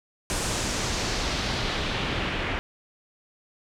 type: noise with low-pass filter sweep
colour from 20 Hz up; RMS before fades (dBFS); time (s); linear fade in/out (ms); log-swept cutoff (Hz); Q
pink; -28; 0.3-2.59; 0; 8800 to 2400; 1.6
effects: none